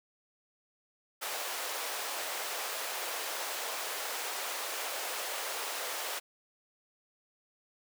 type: high-pass noise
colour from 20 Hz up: pink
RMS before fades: -37 dBFS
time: 1.21-6.2 s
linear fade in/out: 20 ms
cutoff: 500 Hz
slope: 24 dB/octave
effects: none